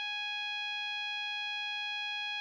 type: tone with low-pass filter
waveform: 10% pulse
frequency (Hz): 830.6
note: G#5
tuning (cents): 0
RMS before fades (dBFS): -37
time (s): 0-2.4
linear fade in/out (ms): 0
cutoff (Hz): 3000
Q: 4
effects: none